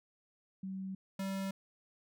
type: tone pair in turn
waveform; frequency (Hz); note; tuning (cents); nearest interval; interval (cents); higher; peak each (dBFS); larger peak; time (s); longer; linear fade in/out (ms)
sine / square; 190.9 / 193.68; G3 / G3; -46 / -21; unison; 25; second; -38 / -36; second; 0.63-0.95 / 1.19-1.51; neither; 5
effects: none